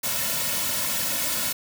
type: noise with comb filter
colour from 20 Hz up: white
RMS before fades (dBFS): -26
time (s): 0.03-1.53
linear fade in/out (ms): 10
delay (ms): 2.5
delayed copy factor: -0.8
effects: none